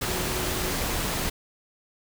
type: tone in noise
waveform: sine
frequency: 366 Hz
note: F#4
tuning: 19 cents flat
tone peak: -35 dBFS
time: 0.07-0.72 s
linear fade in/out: 10 ms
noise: pink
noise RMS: -28 dBFS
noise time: 0.01-1.3 s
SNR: -10 dB
effects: none